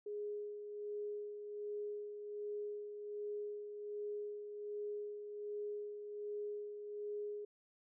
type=tone with tremolo; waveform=sine; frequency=415.3 Hz; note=G#4; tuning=in tune; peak=-39 dBFS; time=0.06-7.45 s; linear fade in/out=5 ms; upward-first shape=sine; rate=1.3 Hz; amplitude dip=50%; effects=none